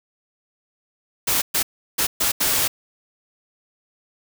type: noise bursts at uneven times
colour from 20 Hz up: white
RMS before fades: -20 dBFS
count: 5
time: 1.27-1.42 / 1.54-1.63 / 1.98-2.07 / 2.2-2.32 / 2.4-2.68 s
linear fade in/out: 10 ms
effects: none